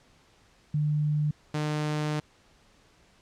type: tone pair in turn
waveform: sine / sawtooth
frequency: 150 / 151.22 Hz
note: D3 / D#3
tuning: +37 / -49 cents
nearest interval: unison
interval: 14 cents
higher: second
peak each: -23 dBFS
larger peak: neither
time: 0.74-1.31 / 1.54-2.2 s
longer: second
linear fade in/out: 5 ms
effects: pink hiss -61 dBFS RMS until 3.21 s + low-pass 7000 Hz 12 dB/octave